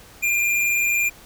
square tone pair together, 2397 / 2517 Hz, D7 / D#7, +35 / +19 cents, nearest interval minor second, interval 84 cents, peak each -19 / -31 dBFS, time 0.22-1.1 s, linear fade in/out 20 ms, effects pink hiss -46 dBFS RMS until 1.25 s

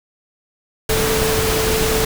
sine tone in noise, 440.7 Hz, A4, 3 cents sharp, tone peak -19 dBFS, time 0.89-2.05 s, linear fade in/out 5 ms, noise pink, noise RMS -19 dBFS, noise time 0.89-2.05 s, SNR -3 dB, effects none

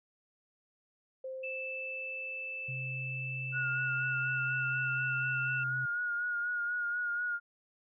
sine tone with exponential decay, 523.3 Hz, C5, in tune, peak -37 dBFS, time 1.24-5.02 s, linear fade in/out 5 ms, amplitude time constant 820 ms
sine tone with pitch glide, 2637 to 2671 Hz, E7 to E7, 0 to +22 cents, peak -37 dBFS, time 1.43-5.64 s, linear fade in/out 10 ms, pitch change +22 cents, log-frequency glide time 3-5.34 s
sine tone, 130.81 Hz, C3, in tune, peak -38 dBFS, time 2.68-5.86 s, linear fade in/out 10 ms
sine tone with vibrato, 1436 Hz, F6, 48 cents sharp, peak -31 dBFS, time 3.52-7.4 s, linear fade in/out 50 ms, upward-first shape sine, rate 4.1 Hz, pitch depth 30 cents each way
effects none

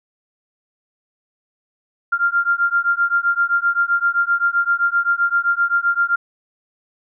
sine beating tone pair, 1390 / 1397.7 Hz, F6 / F6, -9 / +1 cents, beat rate 7.7 Hz, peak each -18 dBFS, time 2.12-6.16 s, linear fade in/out 10 ms, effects none

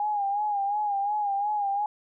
sine tone with vibrato, 818 Hz, G#5, 26 cents flat, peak -24 dBFS, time 0-1.86 s, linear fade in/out 2 ms, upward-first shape sine, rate 2.8 Hz, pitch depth 60 cents each way, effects none

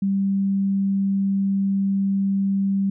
sine tone, 196 Hz, G3, in tune, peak -18 dBFS, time 0.02-2.9 s, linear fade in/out 5 ms, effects none

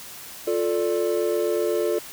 triangle chord, D minor, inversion first, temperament just, 352.4 / 440.5 / 587.3 Hz, F4 / A4 / D5, +16 / +2 / 0 cents, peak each -23 / -22 / -25 dBFS, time 0.47-1.99 s, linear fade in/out 5 ms, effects white hiss -40 dBFS RMS until 2.12 s

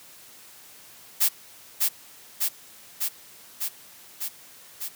blue noise with echo, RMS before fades -20 dBFS, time 1.2-1.29 s, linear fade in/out 20 ms, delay 600 ms, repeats 6, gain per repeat -2 dB, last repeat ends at 4.89 s, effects white hiss -49 dBFS RMS until 4.95 s + high-pass 80 Hz 12 dB/octave

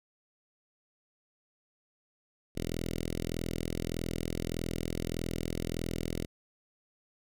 5% pulse tone with notch filter, 41.65 Hz, E1, 19 cents sharp, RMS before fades -35 dBFS, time 2.55-6.26 s, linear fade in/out 20 ms, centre 1100 Hz, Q 0.61, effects none

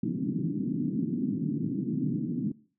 white band-pass noise, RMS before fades -30 dBFS, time 0.03-2.52 s, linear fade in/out 5 ms, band 140 to 300 Hz, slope 48 dB/octave, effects noise-tail reverb RT60 0.4 s tail -19 dB re dry

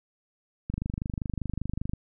click train, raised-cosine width 5 ms, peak -18 dBFS, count 32, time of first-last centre 0.7-1.935 s, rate 25.1 Hz, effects none

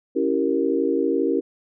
sine chord, C# diminished seventh, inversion none, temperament equal with one note detuned, 277.2 / 329.6 / 387.7 / 466.2 Hz, C#4 / E4 / G4 / Bb4, 0 / 0 / -19 / 0 cents, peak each -24 dBFS, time 0.15-1.41 s, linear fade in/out 20 ms, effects none

